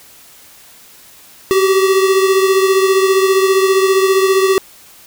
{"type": "beating tone pair", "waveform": "square", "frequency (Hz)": [381.8, 396.8], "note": ["G4", "G4"], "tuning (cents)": [-46, 21], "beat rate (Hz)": 15, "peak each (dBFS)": [-11, -18], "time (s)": [1.51, 4.58], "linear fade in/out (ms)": 0, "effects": ["white hiss -42 dBFS RMS until 5.06 s"]}